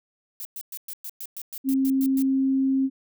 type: noise bursts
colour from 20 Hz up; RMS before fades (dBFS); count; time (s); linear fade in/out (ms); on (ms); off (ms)
violet; -35; 12; 0.4-2.222; 0; 51; 110
type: tone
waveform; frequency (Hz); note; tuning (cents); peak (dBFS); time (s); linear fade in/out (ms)
sine; 267.4; C4; +38; -19; 1.64-2.9; 50
effects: none